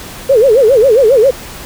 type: tone with vibrato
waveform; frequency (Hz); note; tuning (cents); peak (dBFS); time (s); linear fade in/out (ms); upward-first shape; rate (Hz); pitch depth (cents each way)
sine; 485.8; B4; -29; -4; 0.29-1.31; 10; sine; 7.4; 250
effects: pink hiss -29 dBFS RMS until 1.65 s